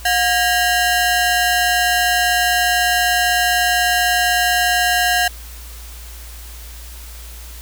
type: ring-modulated tone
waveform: sawtooth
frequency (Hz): 1174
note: D6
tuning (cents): -1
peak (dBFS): -7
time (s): 0.05-5.28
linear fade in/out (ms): 5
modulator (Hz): 455
effects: added 58 Hz sine -33 dBFS peak until 7.61 s + white hiss -39 dBFS RMS until 7.61 s